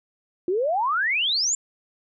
sine exponential sweep, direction up, 341.6 to 7459 Hz, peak -20 dBFS, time 0.48-1.55 s, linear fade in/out 2 ms, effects none

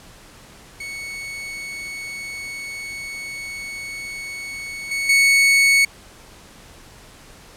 40% pulse tone with level steps, 2217 Hz, C#7, in tune, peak -28 / -20 / -11 dBFS, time 0.8-5.85 s, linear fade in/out 5 ms, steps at 4.91 / 5.09 s, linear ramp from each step 5 ms, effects pink hiss -45 dBFS RMS until 7.56 s + low-pass 11000 Hz 12 dB/octave

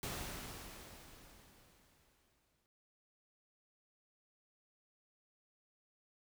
pink noise with exponential decay, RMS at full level -41 dBFS, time 0.03-2.66 s, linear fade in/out 0 ms, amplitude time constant 570 ms, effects none

